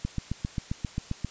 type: click train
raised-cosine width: 5 ms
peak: -16 dBFS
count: 10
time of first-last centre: 0.05-1.247 s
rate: 7.52 Hz
effects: white hiss -48 dBFS RMS until 1.3 s + resampled to 16000 Hz